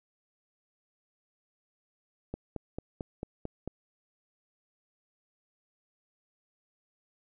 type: click train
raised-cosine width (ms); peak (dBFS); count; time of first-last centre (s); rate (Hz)
2; -22; 7; 2.34-3.676; 4.49
effects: none